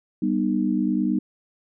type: chord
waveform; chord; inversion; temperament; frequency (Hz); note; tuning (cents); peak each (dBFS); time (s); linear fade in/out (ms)
sine; G augmented; none; just; 196 / 245 / 306.2; G3 / B3 / D#4; 0 / -14 / -28; -24; 0.22-1.19; 5
effects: none